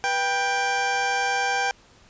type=tone pair together; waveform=20% pulse; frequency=489.2 / 788.8 Hz; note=B4 / G5; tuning=-16 / +11 cents; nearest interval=minor sixth; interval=827 cents; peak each=-26 / -17 dBFS; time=0.04-1.71 s; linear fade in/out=0 ms; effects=pink hiss -54 dBFS RMS until 2.09 s + resampled to 16000 Hz